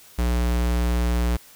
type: tone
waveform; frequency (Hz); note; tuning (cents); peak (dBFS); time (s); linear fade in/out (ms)
square; 59.9; A#1; +48; -20; 0.18-1.37; 10
effects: white hiss -49 dBFS RMS until 1.55 s